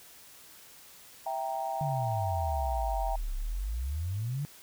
sine chord, E diminished, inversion none, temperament equal, 659.3 / 784 / 932.3 Hz, E5 / G5 / Bb5, 0 / 0 / 0 cents, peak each -36 / -33 / -38 dBFS, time 1.26-3.16 s, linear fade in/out 5 ms
sine exponential two-way sweep, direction down then up, 151 to 33 to 151 Hz, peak -30 dBFS, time 1.81-4.45 s, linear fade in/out 0 ms, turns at 3.35 s
effects white hiss -53 dBFS RMS until 4.62 s

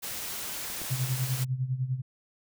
white noise, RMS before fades -36 dBFS, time 0.02-1.45 s, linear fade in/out 20 ms
clicks, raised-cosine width 2 ms, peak -34 / -28 dBFS, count 2, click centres 0.701 / 0.817 s
sine tone with tremolo, 129.1 Hz, C3, 23 cents flat, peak -24 dBFS, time 0.9-2.02 s, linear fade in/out 20 ms, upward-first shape sine, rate 10 Hz, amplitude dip 75%
effects none

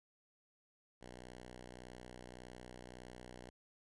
5% pulse tone, 61.74 Hz, B1, in tune, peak -40 dBFS, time 1.01-3.5 s, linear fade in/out 5 ms, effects resampled to 24000 Hz

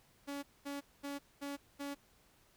sawtooth tone bursts, 282.7 Hz, C#4, 34 cents sharp, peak -36 dBFS, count 5, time 0.27-1.95 s, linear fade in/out 20 ms, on 160 ms, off 220 ms, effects pink hiss -68 dBFS RMS until 2.56 s

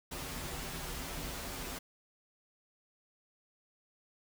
pink noise with comb filter, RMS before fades -41 dBFS, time 0.11-1.79 s, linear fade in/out 10 ms, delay 9.5 ms, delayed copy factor -0.8, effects none

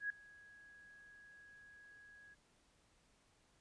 sine tone with ADSR envelope, 1661.2 Hz, G#6, in tune, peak -35 dBFS, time 0-2.35 s, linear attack 100 ms, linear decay 3 ms, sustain -23 dB, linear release 20 ms, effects pink hiss -73 dBFS RMS until 3.6 s + resampled to 22050 Hz

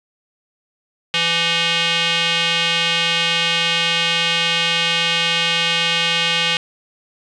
square tone with band-pass filter, 168.2 Hz, E3, 35 cents sharp, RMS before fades -18 dBFS, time 1.14-6.57 s, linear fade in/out 0 ms, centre 3000 Hz, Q 3, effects resampled to 22050 Hz + 7-bit

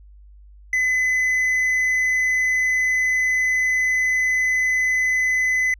sine tone with hard clipping, 2018 Hz, B6, 37 cents sharp, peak -18 dBFS, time 0.73-5.74 s, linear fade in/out 2 ms, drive 3 dB, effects added 50 Hz sine -43 dBFS peak until 5.79 s

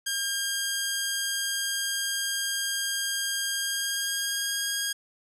10% pulse tone with pitch glide, 1610 to 1629.6 Hz, G6 to G#6, +46 to -33 cents, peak -18 dBFS, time 0.06-4.93 s, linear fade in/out 10 ms, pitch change +21 cents, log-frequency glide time 3.52-4.71 s, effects none

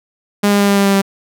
sawtooth tone with pitch steps, 204 / 202.7 / 201.4 / 200.1 / 198.88 / 197.62 / 196.37 Hz, G#3 / G#3 / G3 / G3 / G3 / G3 / G3, -31 / -42 / +47 / +36 / +25 / +14 / +3 cents, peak -6 dBFS, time 0.43-1.018 s, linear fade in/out 10 ms, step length 84 ms, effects none

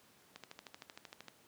click train, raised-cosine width 0.2 ms, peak -30 dBFS, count 13, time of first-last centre 0.36-1.283 s, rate 13 Hz, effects pink hiss -65 dBFS RMS until 1.47 s + high-pass 150 Hz 12 dB/octave

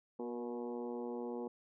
harmonic tone with a mistuned harmonic, 121 Hz, B2, 35 cents flat, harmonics 2 / 3 / 4 / 5 / 6 / 7 / 8 / 9, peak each -43 / -44 / -43 / -56 / -55 / -51 / -57 / -61 dBFS, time 0.19-1.48 s, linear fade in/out 5 ms, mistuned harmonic 4, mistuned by -25 cents, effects none

